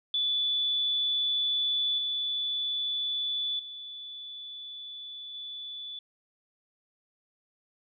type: tone with level steps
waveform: sine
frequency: 3466 Hz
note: A7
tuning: 27 cents flat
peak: -25 / -28 / -39 / -37 dBFS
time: 0.14-5.99 s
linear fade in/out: 2 ms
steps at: 1.98 / 3.59 / 5.34 s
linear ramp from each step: 5 ms
effects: none